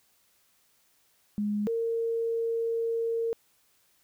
sine tone pair in turn, 207.7 / 458.8 Hz, G#3 / A#4, 0 / -28 cents, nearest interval octave + major second, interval 1372 cents, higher second, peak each -26 dBFS, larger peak neither, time 1.38-1.67 / 1.67-3.33 s, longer second, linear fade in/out 0 ms, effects white hiss -67 dBFS RMS until 4.03 s

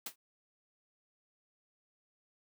white noise with exponential decay, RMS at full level -35 dBFS, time 0.06-0.16 s, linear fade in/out 5 ms, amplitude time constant 20 ms, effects high-pass 200 Hz 12 dB/octave

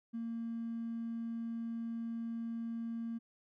triangle tone with hard clipping, 230 Hz, A#3, 23 cents flat, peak -37 dBFS, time 0.13-3.19 s, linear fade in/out 20 ms, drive 3 dB, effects none

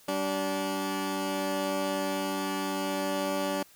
15% pulse tone pair together, 193.08 / 289.3 Hz, G3 / D4, -26 / -26 cents, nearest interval perfect fifth, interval 700 cents, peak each -27 / -24 dBFS, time 0.08-3.63 s, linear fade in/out 5 ms, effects white hiss -57 dBFS RMS until 3.75 s

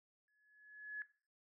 sine tone with exponential growth, 1699 Hz, G#6, 39 cents sharp, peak -39 dBFS, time 0.28-1.02 s, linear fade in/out 1 ms, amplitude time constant 160 ms, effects noise-tail reverb RT60 0.4 s tail -18 dB re dry

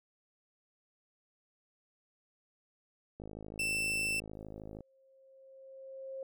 click train, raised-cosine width 2 ms, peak -32 dBFS, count 86, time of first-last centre 3.2-4.807 s, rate 52.9 Hz
40% pulse tone, 2667 Hz, E7, 20 cents sharp, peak -30 dBFS, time 3.59-4.2 s, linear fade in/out 5 ms
sine tone with exponential growth, 534 Hz, C5, 35 cents sharp, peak -38 dBFS, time 4.34-6.23 s, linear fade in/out 2 ms, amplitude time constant 410 ms
effects none

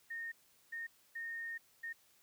sine tone bursts at uneven times, 1840 Hz, A#6, 23 cents flat, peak -40 dBFS, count 4, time 0.1-0.32 / 0.72-0.87 / 1.15-1.58 / 1.83-1.93 s, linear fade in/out 10 ms, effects white hiss -69 dBFS RMS until 2.22 s

